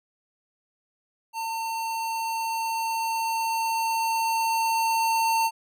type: tone with level ramp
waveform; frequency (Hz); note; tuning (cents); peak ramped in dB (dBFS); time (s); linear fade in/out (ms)
square; 904; A5; +47; -29 to -21; 1.33-5.51; 50
effects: none